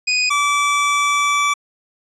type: tone pair in turn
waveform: 25% pulse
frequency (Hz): 2489 / 1157.1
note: D#7 / D6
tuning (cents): 0 / -26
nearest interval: octave + minor second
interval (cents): 1326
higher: first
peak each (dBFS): -11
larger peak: neither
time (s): 0.07-0.3 / 0.3-1.54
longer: second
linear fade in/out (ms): 10
effects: resampled to 22050 Hz